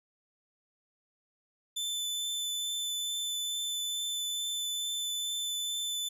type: tone with vibrato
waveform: sawtooth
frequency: 3520 Hz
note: A7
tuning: in tune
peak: -29 dBFS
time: 1.76-6.09 s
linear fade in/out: 10 ms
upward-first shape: triangle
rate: 2.3 Hz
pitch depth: 9 cents each way
effects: resampled to 32000 Hz